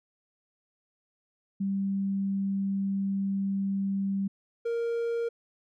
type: tone pair in turn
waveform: sine / triangle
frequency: 196 / 466.2 Hz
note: G3 / A#4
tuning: 0 / 0 cents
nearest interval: octave + minor third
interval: 1500 cents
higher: second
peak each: -26 / -25 dBFS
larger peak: second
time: 1.6-4.28 / 4.65-5.29 s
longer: first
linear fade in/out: 10 ms
effects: none